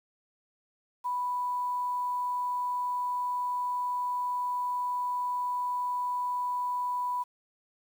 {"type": "tone with quantisation", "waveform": "sine", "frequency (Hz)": 987.8, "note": "B5", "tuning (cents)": 0, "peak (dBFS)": -28, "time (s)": [1.04, 7.24], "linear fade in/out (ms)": 20, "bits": 9, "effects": []}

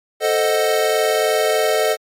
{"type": "chord", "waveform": "square", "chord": "A diminished seventh", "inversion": "none", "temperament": "equal", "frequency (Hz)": [440, 523.3, 622.3, 740], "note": ["A4", "C5", "Eb5", "Gb5"], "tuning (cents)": [0, 0, 0, 0], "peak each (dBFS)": [-20, -24, -20, -25], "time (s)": [0.2, 1.97], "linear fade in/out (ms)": 50, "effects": ["AAC 48 kbps"]}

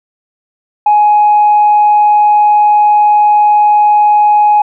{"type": "tone", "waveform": "sine", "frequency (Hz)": 837, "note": "G#5", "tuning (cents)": 13, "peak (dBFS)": -3, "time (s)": [0.86, 4.62], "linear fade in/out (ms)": 5, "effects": ["tanh soft clip ceiling -1 dBFS"]}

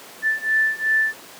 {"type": "beating tone pair", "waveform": "sine", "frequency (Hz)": [1760, 1762.7], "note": ["A6", "A6"], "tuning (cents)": [0, 3], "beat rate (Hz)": 2.7, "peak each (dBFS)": [-21, -20], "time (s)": [0.22, 1.15], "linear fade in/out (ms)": 50, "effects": ["pink hiss -41 dBFS RMS until 1.39 s", "high-pass 300 Hz 12 dB/octave"]}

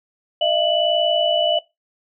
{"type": "tone cluster", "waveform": "sine", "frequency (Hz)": [614, 675, 2967], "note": ["D#5", "E5", "F#7"], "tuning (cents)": [-23, 41, 4], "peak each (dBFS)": -20, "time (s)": [0.41, 1.59], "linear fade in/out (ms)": 5, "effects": ["noise-tail reverb RT60 0.2 s tail -20 dB re dry"]}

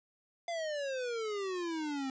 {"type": "exponential sweep", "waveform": "square", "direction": "down", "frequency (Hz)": [695, 261.6], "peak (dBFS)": -35, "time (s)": [0.48, 2.1], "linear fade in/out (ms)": 2, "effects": ["resampled to 16000 Hz", "11-bit"]}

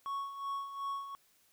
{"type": "tone with tremolo", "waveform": "triangle", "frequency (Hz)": 1108.7, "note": "C#6", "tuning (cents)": 0, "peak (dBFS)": -32, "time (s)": [0.06, 1.15], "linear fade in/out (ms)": 0, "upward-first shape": "sine", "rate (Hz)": 2.7, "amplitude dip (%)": 65, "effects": ["white hiss -69 dBFS RMS until 1.52 s"]}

